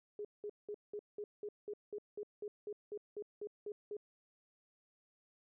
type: tone bursts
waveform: sine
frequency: 415.3 Hz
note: G#4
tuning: in tune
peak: -40 dBFS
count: 16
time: 0.19-3.968 s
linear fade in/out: 2 ms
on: 58 ms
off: 190 ms
effects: none